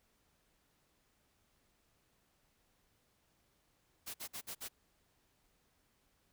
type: noise bursts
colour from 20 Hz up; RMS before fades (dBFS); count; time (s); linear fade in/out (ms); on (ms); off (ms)
white; -44; 5; 4.06-4.687; 20; 83; 53
effects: pink hiss -75 dBFS RMS until 6.32 s